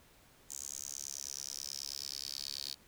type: tone with high-pass filter sweep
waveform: 10% pulse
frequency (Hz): 69.3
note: C#2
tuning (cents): 0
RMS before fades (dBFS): -43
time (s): 0.49-2.75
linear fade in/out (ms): 20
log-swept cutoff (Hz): 6900 to 4400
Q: 5.7
effects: pink hiss -63 dBFS RMS until 2.87 s